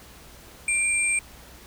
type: tone pair together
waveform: sine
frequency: 2366 / 8431 Hz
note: D7 / C9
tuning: +12 / +12 cents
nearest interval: octave + minor seventh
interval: 2200 cents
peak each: -23 / -24 dBFS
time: 0.68-1.19 s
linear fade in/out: 2 ms
effects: added 60 Hz sine -51 dBFS peak until 1.66 s + pink hiss -48 dBFS RMS until 1.66 s